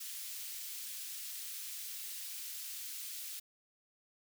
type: high-pass noise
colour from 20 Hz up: white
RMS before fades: -44 dBFS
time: 0-3.4 s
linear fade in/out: 10 ms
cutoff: 2700 Hz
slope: 12 dB/octave
effects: none